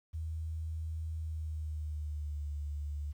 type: tone with pitch glide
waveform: sine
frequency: 79.9 to 73.27 Hz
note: D#2 to D2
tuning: +47 to -3 cents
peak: -35 dBFS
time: 0.13-3.13 s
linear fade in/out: 20 ms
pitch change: -150 cents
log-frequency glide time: 1.17-2.47 s
effects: 11-bit